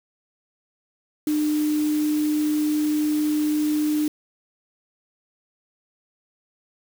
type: tone in noise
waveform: sine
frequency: 302 Hz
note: D4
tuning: 48 cents sharp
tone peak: -19 dBFS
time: 1.27-4.08 s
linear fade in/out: 2 ms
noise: white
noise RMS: -37 dBFS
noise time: 1.27-4.08 s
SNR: +15 dB
effects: none